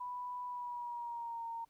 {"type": "tone with pitch glide", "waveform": "sine", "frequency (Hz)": [987.8, 921.6], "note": ["B5", "A#5"], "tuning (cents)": [0, -20], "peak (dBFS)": -39, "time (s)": [0, 1.65], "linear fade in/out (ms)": 10, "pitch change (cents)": -120, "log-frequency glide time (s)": [0.46, 1.45], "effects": ["pink hiss -75 dBFS RMS until 1.69 s"]}